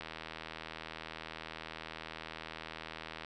click train, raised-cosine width 0.3 ms, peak -26 dBFS, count 260, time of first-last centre 0.01-3.247 s, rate 80 Hz, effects none

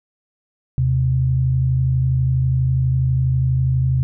sine tone pair together, 76.58 / 128.8 Hz, D#2 / C3, -27 / -27 cents, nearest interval major sixth, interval 900 cents, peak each -22 / -15 dBFS, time 0.78-4.03 s, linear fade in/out 0 ms, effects none

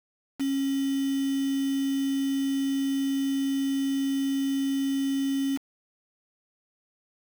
sine tone with quantisation, 273.2 Hz, C#4, 25 cents flat, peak -24 dBFS, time 0.39-5.58 s, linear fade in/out 20 ms, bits 6, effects none

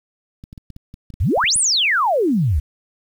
clicks, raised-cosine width 5 ms, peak -24 dBFS, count 11, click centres 0.439 / 0.529 / 0.578 / 0.703 / 0.764 / 0.941 / 1.103 / 1.14 / 1.376 / 1.44 / 1.56 s
sine exponential two-way sweep, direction up then down, 63.8 to 10500 to 63.8 Hz, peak -14 dBFS, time 1.2-2.6 s, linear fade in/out 10 ms, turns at 1.57 s
effects 8-bit

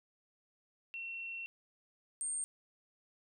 sine tone pair in turn, 2717 / 8626 Hz, F7 / C#9, -48 / -48 cents, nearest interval octave + minor sixth, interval 2000 cents, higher second, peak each -40 / -35 dBFS, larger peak second, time 0.94-1.46 / 2.21-2.44 s, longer first, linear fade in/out 0 ms, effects none

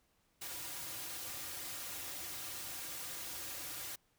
white noise with comb filter, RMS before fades -44 dBFS, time 0.41-3.96 s, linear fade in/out 10 ms, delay 4.6 ms, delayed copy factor -0.7, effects pink hiss -75 dBFS RMS until 4.18 s

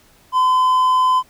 triangle tone, 1020 Hz, C6, 44 cents flat, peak -10 dBFS, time 0.32-1.23 s, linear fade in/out 50 ms, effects pink hiss -52 dBFS RMS until 1.29 s

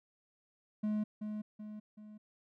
triangle tone with echo, 212.2 Hz, G#3, 38 cents sharp, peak -29 dBFS, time 0.83-1.04 s, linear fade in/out 10 ms, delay 380 ms, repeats 3, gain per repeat -6 dB, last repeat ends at 2.18 s, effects none

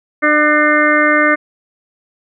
harmonic tone, 300 Hz, D4, 37 cents sharp, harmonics 1 / 2 / 4 / 5 / 6 / 7, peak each -16 / -16 / -16 / -16 / -16 / -16 dBFS, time 0.22-1.36 s, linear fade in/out 20 ms, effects none

